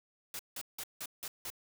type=noise bursts; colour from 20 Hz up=white; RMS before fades=-41 dBFS; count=6; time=0.34-1.502 s; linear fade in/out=2 ms; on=52 ms; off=170 ms; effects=none